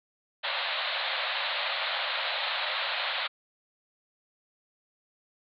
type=band-pass noise; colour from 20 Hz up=white; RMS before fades=-31 dBFS; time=0.43-3.28 s; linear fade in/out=20 ms; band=530 to 4200 Hz; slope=96 dB/octave; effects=none